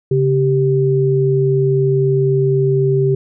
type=tone pair together; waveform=sine; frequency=138 / 390.3 Hz; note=C#3 / G4; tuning=-7 / -8 cents; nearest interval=octave + tritone; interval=1799 cents; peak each=-14 dBFS; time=0.11-3.15 s; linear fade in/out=5 ms; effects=none